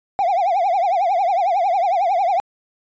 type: tone with vibrato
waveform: triangle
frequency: 740 Hz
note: F#5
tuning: in tune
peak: -12 dBFS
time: 0.19-2.4 s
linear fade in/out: 0 ms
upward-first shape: triangle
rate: 11 Hz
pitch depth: 210 cents each way
effects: tanh soft clip ceiling -10 dBFS + resampled to 16000 Hz